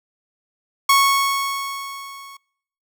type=tone with level ramp; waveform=sawtooth; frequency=1104 Hz; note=C#6; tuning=7 cents flat; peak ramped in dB=-7 to -35 dBFS; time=0.89-2.37 s; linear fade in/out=5 ms; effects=noise-tail reverb RT60 0.7 s tail -26 dB re dry